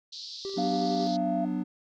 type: band-pass noise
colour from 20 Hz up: pink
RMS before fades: -41 dBFS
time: 0.12-1.17 s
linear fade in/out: 10 ms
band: 3900 to 5100 Hz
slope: 48 dB/octave
type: tone with tremolo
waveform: triangle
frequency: 391.4 Hz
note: G4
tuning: 3 cents flat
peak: -30 dBFS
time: 0.45-1.07 s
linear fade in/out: 0 ms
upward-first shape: square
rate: 11 Hz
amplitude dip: 35%
type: chord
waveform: triangle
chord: B minor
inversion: second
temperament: just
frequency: 185.21 / 246.9 / 296.3 Hz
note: F#3 / B3 / D4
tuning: +2 / 0 / +15 cents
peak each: -30 dBFS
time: 0.56-1.64 s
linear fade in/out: 20 ms
type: tone with pitch glide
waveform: sine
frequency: 699 to 681.9 Hz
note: F5 to F5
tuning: +1 to -42 cents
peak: -28 dBFS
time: 0.58-1.45 s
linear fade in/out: 5 ms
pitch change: -43 cents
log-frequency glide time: 0.84-1.26 s
effects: none